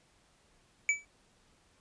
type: tone with exponential decay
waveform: square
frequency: 2300 Hz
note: D7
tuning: 37 cents flat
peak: -22 dBFS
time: 0.89-1.05 s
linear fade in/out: 1 ms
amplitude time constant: 34 ms
effects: pink hiss -67 dBFS RMS until 1.8 s + resampled to 22050 Hz